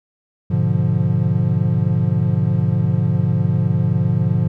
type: chord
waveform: triangle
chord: G# diminished seventh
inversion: none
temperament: equal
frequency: 103.83 / 123.47 / 146.83 / 174.61 Hz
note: G#2 / B2 / D3 / F3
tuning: 0 / 0 / 0 / 0 cents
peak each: -18 dBFS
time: 0.5-4.48 s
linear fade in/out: 10 ms
effects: none